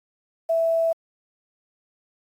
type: tone with quantisation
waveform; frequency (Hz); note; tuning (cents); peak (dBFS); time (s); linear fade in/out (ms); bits
sine; 659; E5; -1; -18; 0.49-0.93; 10; 8
effects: AAC 64 kbps